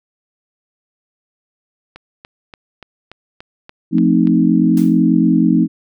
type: click train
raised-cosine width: 0.3 ms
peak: -19 dBFS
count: 9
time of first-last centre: 1.96-4.272 s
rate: 3.46 Hz
type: chord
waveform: sine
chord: F dominant seventh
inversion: none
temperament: equal with one note detuned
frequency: 174.61 / 220.9 / 261.6 / 311.1 Hz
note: F3 / A3 / C4 / Eb4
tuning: 0 / +7 / 0 / 0 cents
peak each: -15 dBFS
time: 3.91-5.68 s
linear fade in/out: 50 ms
type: noise with exponential decay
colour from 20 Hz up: white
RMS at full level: -31 dBFS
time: 4.77-5.04 s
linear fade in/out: 2 ms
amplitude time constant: 57 ms
effects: none